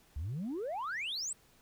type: exponential sweep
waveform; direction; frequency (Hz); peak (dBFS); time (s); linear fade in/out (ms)
sine; up; 65.41 to 8372; -33; 0.16-1.33; 5
effects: tanh soft clip ceiling -33 dBFS + pink hiss -65 dBFS RMS until 1.61 s